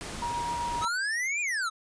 pink noise, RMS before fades -38 dBFS, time 0.01-0.85 s, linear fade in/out 0 ms
sine tone with tremolo, 950 Hz, A#5, 33 cents sharp, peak -28 dBFS, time 0.22-0.88 s, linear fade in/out 5 ms, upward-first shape triangle, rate 7.7 Hz, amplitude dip 25%
square exponential two-way sweep, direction up then down, 1259 to 2468 to 1259 Hz, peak -28 dBFS, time 0.81-1.7 s, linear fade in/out 20 ms, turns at 1.41 s
effects resampled to 22050 Hz

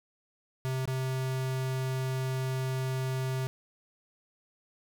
square tone with dropouts, 130.81 Hz, C3, in tune, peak -30 dBFS, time 0.65-3.47 s, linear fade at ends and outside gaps 0 ms, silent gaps 0.855-0.876 s, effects none

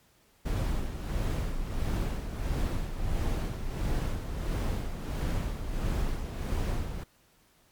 brown noise with tremolo, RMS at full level -28 dBFS, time 0.45-7.04 s, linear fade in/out 10 ms, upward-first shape sine, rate 1.5 Hz, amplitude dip 55%, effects pink hiss -64 dBFS RMS until 7.71 s + MP3 96 kbps

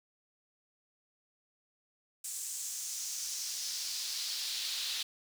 brown noise with high-pass filter sweep, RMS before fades -38 dBFS, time 2.24-5.03 s, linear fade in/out 5 ms, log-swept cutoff 7800 to 3700 Hz, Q 2.5, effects none

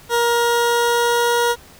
20% pulse tone with pitch glide, 471.9 to 475.5 Hz, A#4 to A#4, +21 to +34 cents, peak -10 dBFS, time 0.09-1.56 s, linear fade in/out 50 ms, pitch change +13 cents, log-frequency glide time 0.27-1.36 s, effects pink hiss -45 dBFS RMS until 1.79 s

